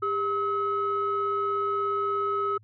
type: tone pair together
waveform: sine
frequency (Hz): 400.8 / 1284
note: G4 / E6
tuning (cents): +38 / -46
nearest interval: octave + minor sixth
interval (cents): 2016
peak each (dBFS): -28 / -25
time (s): 0.02-2.58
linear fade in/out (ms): 10
effects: tanh soft clip ceiling -18 dBFS + added 106 Hz sine -53 dBFS peak until 2.63 s